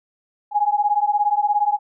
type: beating tone pair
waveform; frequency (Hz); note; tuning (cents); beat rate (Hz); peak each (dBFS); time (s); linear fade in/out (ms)
sine; 821 / 838; G#5 / G#5; -20 / +15; 17; -19; 0.51-1.79; 50
effects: none